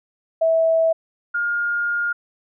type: tone pair in turn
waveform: sine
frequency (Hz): 652 / 1417.1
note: E5 / F6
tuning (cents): -19 / +25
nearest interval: octave + minor second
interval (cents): 1344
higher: second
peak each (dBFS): -14 / -19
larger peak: first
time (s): 0.41-0.93 / 1.34-2.13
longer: second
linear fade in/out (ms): 10
effects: none